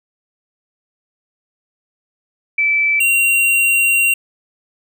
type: tone pair in turn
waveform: sine / square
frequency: 2317 / 2755 Hz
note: D7 / F7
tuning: -24 / -24 cents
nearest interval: minor third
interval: 300 cents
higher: second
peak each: -12 dBFS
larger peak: neither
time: 2.58-3 / 3-4.14 s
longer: second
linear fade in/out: 5 ms
effects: none